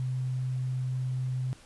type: tone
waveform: sine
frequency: 128.3 Hz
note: C3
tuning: 34 cents flat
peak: -28 dBFS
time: 0-1.53 s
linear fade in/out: 0 ms
effects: pink hiss -55 dBFS RMS until 1.65 s + resampled to 24000 Hz